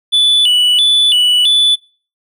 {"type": "tone with vibrato", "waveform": "triangle", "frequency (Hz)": 3204, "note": "G7", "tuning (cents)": 37, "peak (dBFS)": -6, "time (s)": [0.12, 1.76], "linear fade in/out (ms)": 20, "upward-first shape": "square", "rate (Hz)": 1.5, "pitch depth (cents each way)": 140, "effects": ["noise-tail reverb RT60 0.4 s tail -25 dB re dry"]}